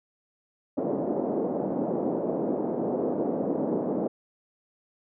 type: band-pass noise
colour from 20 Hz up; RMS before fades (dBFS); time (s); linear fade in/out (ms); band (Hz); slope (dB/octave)
pink; -28; 0.77-4.08; 10; 210 to 640; 24
effects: none